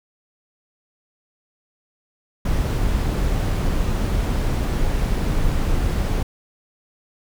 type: noise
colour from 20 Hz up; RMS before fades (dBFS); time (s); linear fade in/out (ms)
brown; -20; 2.45-6.23; 5
effects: none